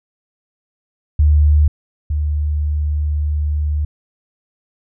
sine tone pair in turn, 74.7 / 74.7 Hz, D2 / D2, +30 / +30 cents, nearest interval unison, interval 0 cents, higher neither, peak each -8 / -15 dBFS, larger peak first, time 1.19-1.68 / 2.1-3.85 s, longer second, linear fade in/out 5 ms, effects none

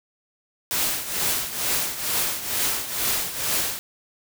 white noise with tremolo, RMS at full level -22 dBFS, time 0.71-3.79 s, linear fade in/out 0 ms, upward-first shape triangle, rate 2.2 Hz, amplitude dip 75%, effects none

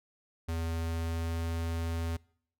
square tone with pitch glide, 82.41 to 82.98 Hz, E2 to E2, 0 to +12 cents, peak -32 dBFS, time 0.48-2.17 s, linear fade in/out 10 ms, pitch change +12 cents, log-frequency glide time 0.75-1.46 s, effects noise-tail reverb RT60 0.6 s tail -24 dB re dry

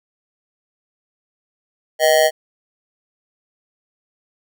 square tone with amplitude modulation, 628 Hz, D#5, 16 cents sharp, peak -8 dBFS, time 1.99-2.31 s, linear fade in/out 50 ms, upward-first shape sine, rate 145 Hz, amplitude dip 90%, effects none

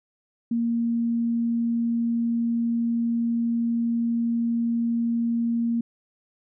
sine tone, 233.1 Hz, A#3, in tune, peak -21 dBFS, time 0.51-5.81 s, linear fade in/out 5 ms, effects none

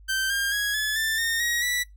sawtooth tone with pitch steps, 1555 / 1607 / 1660.8 / 1716.4 / 1773.9 / 1833.3 / 1894.6 / 1958 Hz, G6 / G6 / G#6 / A6 / A6 / A#6 / A#6 / B6, -14 / +43 / 0 / -43 / +14 / -29 / +28 / -15 cents, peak -20 dBFS, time 0.08-1.84 s, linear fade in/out 20 ms, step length 220 ms, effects noise-tail reverb RT60 0.2 s tail -23 dB re dry + added 50 Hz sine -46 dBFS peak until 1.96 s

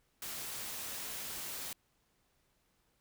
white noise, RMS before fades -42 dBFS, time 0.22-1.73 s, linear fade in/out 2 ms, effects pink hiss -75 dBFS RMS until 3 s

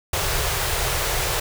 pink band-stop noise, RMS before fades -23 dBFS, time 0.13-1.4 s, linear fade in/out 5 ms, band 150 to 370 Hz, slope 48 dB/octave, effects none

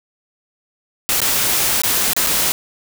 white noise with dropouts, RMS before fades -17 dBFS, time 1.09-2.52 s, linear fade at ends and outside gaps 0 ms, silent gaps 1.203-1.217 / 1.818-1.835 / 2.133-2.165 / 2.265-2.27 s, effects none

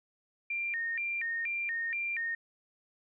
sine tone with vibrato, 2093 Hz, C7, in tune, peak -31 dBFS, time 0.5-2.35 s, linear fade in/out 5 ms, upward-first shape square, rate 2.1 Hz, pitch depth 220 cents each way, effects none

